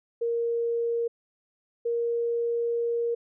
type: tone pair in turn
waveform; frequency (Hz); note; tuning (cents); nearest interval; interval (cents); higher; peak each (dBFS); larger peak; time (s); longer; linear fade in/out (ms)
sine; 467.2 / 469.1; A#4 / A#4; +4 / +11; unison; 7; second; -24; neither; 0.21-1.08 / 1.85-3.15; second; 10
effects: none